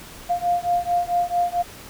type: beating tone pair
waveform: sine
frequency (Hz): 700 / 704.5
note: F5 / F5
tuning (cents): +4 / +15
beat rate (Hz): 4.5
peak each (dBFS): -22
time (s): 0.29-1.63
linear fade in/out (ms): 20
effects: pink hiss -41 dBFS RMS until 1.89 s